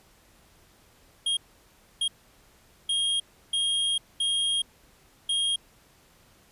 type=tone bursts at uneven times; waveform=square; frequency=3246 Hz; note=G#7; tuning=40 cents flat; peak=-24 dBFS; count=6; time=1.26-1.37 / 2.01-2.08 / 2.89-3.2 / 3.53-3.98 / 4.2-4.62 / 5.29-5.56 s; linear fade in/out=5 ms; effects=pink hiss -59 dBFS RMS until 6.51 s + resampled to 32000 Hz